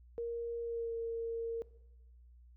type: tone with pitch glide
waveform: sine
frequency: 468 to 459.7 Hz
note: A#4 to A#4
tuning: +7 to -24 cents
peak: -35 dBFS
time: 0.18-1.62 s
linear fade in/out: 0 ms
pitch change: -31 cents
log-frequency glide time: 0.62-0.94 s
effects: noise-tail reverb RT60 1.0 s tail -19 dB re dry + added 60 Hz sine -56 dBFS peak until 2.56 s